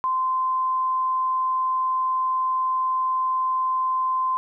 sine tone, 1036 Hz, C6, 17 cents flat, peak -20 dBFS, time 0.04-4.37 s, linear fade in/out 0 ms, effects none

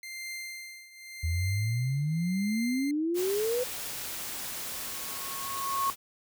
sawtooth tone with tremolo, 2093 Hz, C7, in tune, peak -32 dBFS, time 0.03-2.91 s, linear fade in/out 2 ms, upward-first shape triangle, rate 0.86 Hz, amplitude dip 85%
sine exponential sweep, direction up, 79.4 to 510 Hz, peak -26 dBFS, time 1.23-3.64 s, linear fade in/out 10 ms
white noise, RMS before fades -37 dBFS, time 3.14-5.96 s, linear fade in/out 50 ms
sine tone with exponential growth, 1096 Hz, C#6, 20 cents flat, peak -24 dBFS, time 4.52-5.9 s, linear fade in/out 0 ms, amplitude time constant 300 ms
effects none

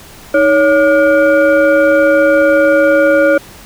sine tone with frequency modulation, 560 Hz, C#5, 18 cents sharp, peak -6 dBFS, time 0.34-3.38 s, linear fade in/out 5 ms, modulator 874 Hz, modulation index 0.89, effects pink hiss -36 dBFS RMS until 3.65 s

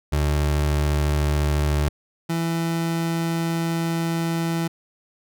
30% pulse tone pair in turn, 74 / 166.12 Hz, D2 / E3, +14 / +14 cents, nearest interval octave + major second, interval 1400 cents, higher second, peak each -16 / -19 dBFS, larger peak first, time 0.12-1.89 / 2.29-4.68 s, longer second, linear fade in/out 10 ms, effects none

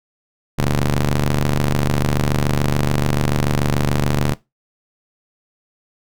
sawtooth ring-modulated tone, 73.9 Hz, D2, 11 cents sharp, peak -8 dBFS, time 0.58-4.34 s, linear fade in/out 10 ms, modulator 60.5 Hz, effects noise-tail reverb RT60 0.2 s tail -18 dB re dry

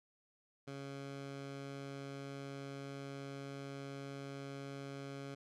15% pulse tone, 138.59 Hz, C#3, in tune, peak -38 dBFS, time 0.67-5.35 s, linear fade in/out 10 ms, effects low-pass 7000 Hz 12 dB/octave

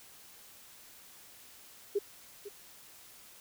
sine tone with echo, 405.6 Hz, G#4, 41 cents flat, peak -26 dBFS, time 1.95-1.99 s, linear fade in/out 10 ms, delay 500 ms, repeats 1, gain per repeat -14 dB, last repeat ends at 2.49 s, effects white hiss -55 dBFS RMS until 3.4 s

